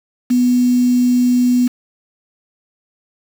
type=tone with quantisation; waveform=sine; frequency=247.1 Hz; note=B3; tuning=1 cent sharp; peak=-10 dBFS; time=0.3-1.68 s; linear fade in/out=10 ms; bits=5; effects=none